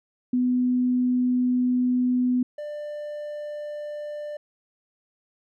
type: tone pair in turn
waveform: sine / triangle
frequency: 249.6 / 593.7 Hz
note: B3 / D5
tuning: +19 / +19 cents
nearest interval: octave + minor third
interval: 1500 cents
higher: second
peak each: -19 / -29 dBFS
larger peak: first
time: 0.33-2.43 / 2.58-4.37 s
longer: first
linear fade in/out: 5 ms
effects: none